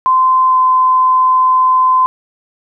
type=tone with pitch glide; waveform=sine; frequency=1034 to 1027.5 Hz; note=C6 to C6; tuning=-21 to -32 cents; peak=-7 dBFS; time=0.06-2.06 s; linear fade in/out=0 ms; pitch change=-11 cents; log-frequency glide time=0.48-0.55 s; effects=none